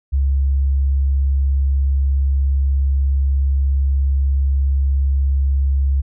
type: tone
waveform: sine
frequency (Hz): 68.4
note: C#2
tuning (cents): -23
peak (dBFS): -13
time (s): 0.12-6.02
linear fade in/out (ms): 20
effects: none